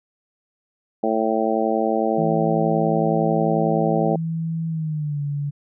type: harmonic tone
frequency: 111 Hz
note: A2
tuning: 16 cents sharp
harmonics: 2 / 3 / 4 / 5 / 6 / 7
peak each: -25 / -25 / -25 / -25 / -25 / -25 dBFS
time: 1.03-4.16 s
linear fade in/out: 5 ms
type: tone with pitch glide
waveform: sine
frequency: 163.4 to 143.9 Hz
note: E3 to D3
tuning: -15 to -35 cents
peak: -22 dBFS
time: 2.17-5.51 s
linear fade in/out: 20 ms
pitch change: -220 cents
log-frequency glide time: 4.68-5.21 s
effects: none